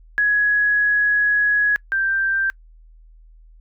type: tone pair in turn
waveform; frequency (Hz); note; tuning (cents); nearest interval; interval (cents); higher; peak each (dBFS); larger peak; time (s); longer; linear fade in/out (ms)
sine; 1674 / 1573.9; G#6 / G6; +13 / +7; minor second; 106; first; -14 / -17; first; 0.18-1.76 / 1.92-2.5; first; 0
effects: noise-tail reverb RT60 0.1 s tail -25 dB re dry + added 40 Hz sine -44 dBFS peak until 3.6 s